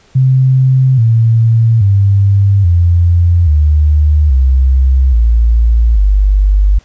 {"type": "tone with pitch steps", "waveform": "sine", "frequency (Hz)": [130.81, 113.88, 99.14, 86.3, 75.13, 65.41, 56.94, 49.57], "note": ["C3", "A#2", "G2", "F2", "D2", "C2", "A#1", "G1"], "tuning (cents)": [0, -40, 20, -20, 40, 0, -40, 20], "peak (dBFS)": -5, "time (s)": [0.15, 6.79], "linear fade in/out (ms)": 10, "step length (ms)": 830, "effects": ["pink hiss -47 dBFS RMS until 6.84 s", "resampled to 16000 Hz"]}